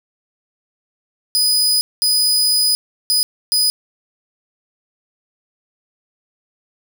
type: tone bursts at uneven times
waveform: sawtooth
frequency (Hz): 4978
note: D#8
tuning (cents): 0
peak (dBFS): -10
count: 4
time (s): 1.35-1.81 / 2.02-2.75 / 3.1-3.23 / 3.52-3.7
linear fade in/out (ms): 0
effects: none